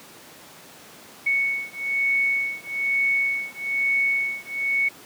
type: beating tone pair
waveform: sine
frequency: 2217 / 2218.1 Hz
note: C#7 / C#7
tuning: 0 / 0 cents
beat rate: 1.1 Hz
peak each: -24 dBFS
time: 1.26-4.89 s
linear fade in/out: 10 ms
effects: pink hiss -45 dBFS RMS until 5.05 s + high-pass 200 Hz 12 dB/octave